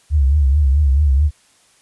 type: tone with vibrato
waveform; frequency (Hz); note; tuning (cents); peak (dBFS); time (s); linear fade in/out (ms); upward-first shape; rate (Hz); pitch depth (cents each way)
sine; 70.8; C#2; +37; -10; 0.1-1.31; 50; triangle; 4.6; 150
effects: white hiss -54 dBFS RMS until 1.81 s + resampled to 24000 Hz